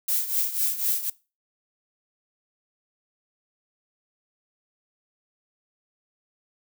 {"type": "noise with tremolo", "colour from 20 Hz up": "violet", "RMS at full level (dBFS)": -22, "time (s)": [0.08, 1.1], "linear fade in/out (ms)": 5, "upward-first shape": "triangle", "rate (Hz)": 4, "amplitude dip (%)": 80, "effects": ["noise-tail reverb RT60 0.3 s tail -21 dB re dry"]}